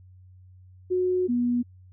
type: tone pair in turn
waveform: sine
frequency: 365.7 / 242.7 Hz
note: F#4 / B3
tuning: -20 / -30 cents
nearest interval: perfect fifth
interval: 710 cents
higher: first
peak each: -21 dBFS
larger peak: neither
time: 0.9-1.28 / 1.28-1.63 s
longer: first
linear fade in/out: 20 ms
effects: added 92 Hz sine -48 dBFS peak until 1.92 s